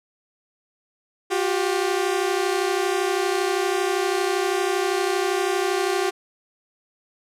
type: tone pair together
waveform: sawtooth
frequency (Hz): 357.4 / 390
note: F4 / G4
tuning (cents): +40 / -9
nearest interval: major second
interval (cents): 151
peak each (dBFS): -20 / -19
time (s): 1.3-6.11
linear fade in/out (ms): 20
effects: low-pass 11000 Hz 12 dB/octave